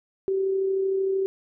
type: tone with amplitude modulation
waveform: sine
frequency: 385.5 Hz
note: G4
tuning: 29 cents flat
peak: -20 dBFS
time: 0.28-1.26 s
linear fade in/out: 0 ms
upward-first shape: sine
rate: 33.1 Hz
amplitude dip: 30%
effects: none